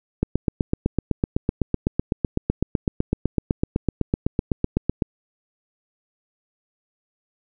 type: click train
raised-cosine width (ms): 3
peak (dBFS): -6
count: 39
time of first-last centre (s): 0.23-5.022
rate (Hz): 7.93
effects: none